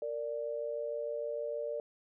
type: tone pair together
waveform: sine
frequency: 460.8 / 587.3 Hz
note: A#4 / D5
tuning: -20 / 0 cents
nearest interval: major third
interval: 420 cents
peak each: -38 / -36 dBFS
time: 0.02-1.8 s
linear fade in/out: 2 ms
effects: none